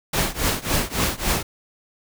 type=noise with tremolo; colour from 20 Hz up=pink; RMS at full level=-19 dBFS; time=0.13-1.43 s; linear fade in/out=5 ms; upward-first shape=triangle; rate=3.6 Hz; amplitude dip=95%; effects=none